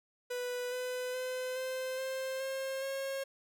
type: tone with pitch steps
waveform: 45% pulse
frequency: 493.9 / 501.7 / 509.5 / 517.6 / 525.7 / 534 / 542.3 Hz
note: B4 / B4 / C5 / C5 / C5 / C5 / C#5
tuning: 0 / +27 / -46 / -19 / +8 / +35 / -38 cents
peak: -35 dBFS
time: 0.3-3.24 s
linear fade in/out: 10 ms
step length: 420 ms
effects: none

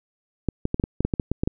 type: clicks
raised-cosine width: 3 ms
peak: -9 dBFS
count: 12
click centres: 0.487 / 0.654 / 0.744 / 0.798 / 0.839 / 1.006 / 1.05 / 1.138 / 1.198 / 1.316 / 1.435 / 1.475 s
effects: none

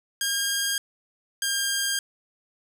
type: tone pair in turn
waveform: 10% pulse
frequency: 1616 / 1606.8 Hz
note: G#6 / G6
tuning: -48 / +42 cents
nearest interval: unison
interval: 10 cents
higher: first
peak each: -15 dBFS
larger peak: neither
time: 0.21-0.78 / 1.42-1.99 s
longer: neither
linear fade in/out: 2 ms
effects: none

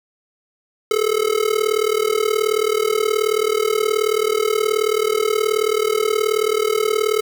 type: tone with amplitude modulation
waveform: square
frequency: 431.8 Hz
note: A4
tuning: 33 cents flat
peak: -13 dBFS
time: 0.91-7.21 s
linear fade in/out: 2 ms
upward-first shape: sine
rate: 38.7 Hz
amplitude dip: 90%
effects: 7-bit

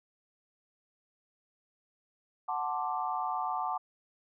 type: chord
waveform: sine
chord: D dominant seventh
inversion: first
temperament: equal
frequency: 740 / 880 / 1046.5 / 1174.7 Hz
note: F#5 / A5 / C6 / D6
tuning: 0 / 0 / 0 / 0 cents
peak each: -35 / -35 / -39 / -36 dBFS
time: 2.48-3.78 s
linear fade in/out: 10 ms
effects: none

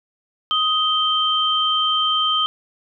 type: tone pair together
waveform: sine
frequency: 1252 / 3130 Hz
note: D#6 / G7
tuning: +10 / -3 cents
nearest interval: octave + major third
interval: 1587 cents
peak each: -20 / -18 dBFS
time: 0.51-2.46 s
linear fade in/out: 0 ms
effects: none

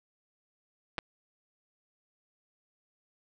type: clicks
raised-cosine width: 0.3 ms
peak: -17 dBFS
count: 2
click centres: 0.982 / 0.988 s
effects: none

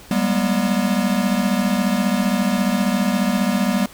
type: tone cluster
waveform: square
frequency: 190.4 / 205.2 / 241.5 Hz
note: F#3 / G#3 / B3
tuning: +50 / -21 / -39 cents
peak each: -22 dBFS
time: 0.11-3.86 s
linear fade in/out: 2 ms
effects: pink hiss -43 dBFS RMS until 3.93 s

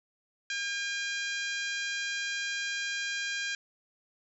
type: harmonic tone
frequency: 806 Hz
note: G5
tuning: 48 cents sharp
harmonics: 2 / 3 / 4 / 5 / 6 / 7 / 8 / 9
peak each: -34 / -38 / -40 / -42 / -44 / -45 / -46 / -47 dBFS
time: 0.5-3.55 s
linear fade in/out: 2 ms
effects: none

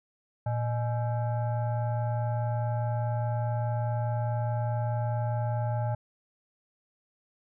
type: tone with frequency modulation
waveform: sine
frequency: 115.6 Hz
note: A#2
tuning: 14 cents flat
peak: -26 dBFS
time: 0.46-5.95 s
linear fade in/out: 5 ms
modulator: 726 Hz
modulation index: 0.68
effects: none

